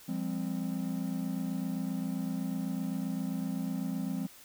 triangle chord, F minor, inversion none, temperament equal with one note detuned, 174.61 / 202.4 / 261.6 Hz, F3 / Ab3 / C4, 0 / -44 / 0 cents, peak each -34 dBFS, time 0.08-4.27 s, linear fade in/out 10 ms, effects white hiss -54 dBFS RMS until 4.44 s

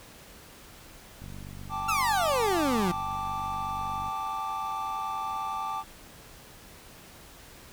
click train, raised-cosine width 5 ms, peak -31 dBFS, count 139, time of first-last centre 1.22-4.083 s, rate 48.2 Hz
triangle chord, G suspended second, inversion none, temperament equal with one note detuned, 784 / 874.9 / 1174.7 Hz, G5 / A5 / D6, 0 / -10 / 0 cents, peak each -35 / -33 / -31 dBFS, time 1.69-5.84 s, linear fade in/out 50 ms
30% pulse exponential sweep, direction down, 1379 to 167.5 Hz, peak -22 dBFS, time 1.88-2.92 s, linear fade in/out 10 ms
effects pink hiss -50 dBFS RMS until 7.72 s

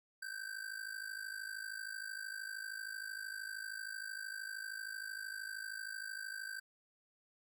square ring-modulated tone, 1557 Hz, G6, 12 cents flat, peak -40 dBFS, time 0.22-6.6 s, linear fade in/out 5 ms, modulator 26.5 Hz, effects none

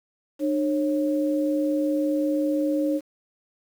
sine tone pair together, 301.3 / 546.6 Hz, D4 / C#5, +44 / -24 cents, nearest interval minor seventh, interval 1032 cents, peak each -22 / -26 dBFS, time 0.39-3.01 s, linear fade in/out 50 ms, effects 8-bit

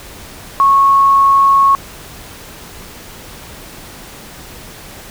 sine tone, 1100 Hz, C#6, 14 cents flat, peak -6 dBFS, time 0.6-1.75 s, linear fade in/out 0 ms, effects pink hiss -34 dBFS RMS until 5.1 s

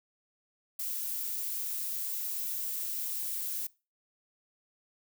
violet noise, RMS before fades -35 dBFS, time 0.79-3.67 s, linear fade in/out 5 ms, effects noise-tail reverb RT60 0.3 s tail -22 dB re dry

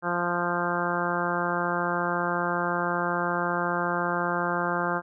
harmonic tone, 174.61 Hz, F3, in tune, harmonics 1 / 2 / 3 / 4 / 5 / 6 / 7 / 8 / 9, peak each -33 / -33 / -33 / -33 / -33 / -33 / -33 / -33 / -33 dBFS, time 0.02-5.02 s, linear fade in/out 50 ms, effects none

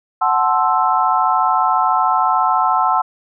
sine chord, F# half-diminished seventh, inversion none, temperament equal with one note detuned, 740 / 873.9 / 1046.5 / 1318.5 Hz, F#5 / A5 / C6 / E6, 0 / -12 / 0 / 0 cents, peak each -18 dBFS, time 0.21-3.02 s, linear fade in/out 10 ms, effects none

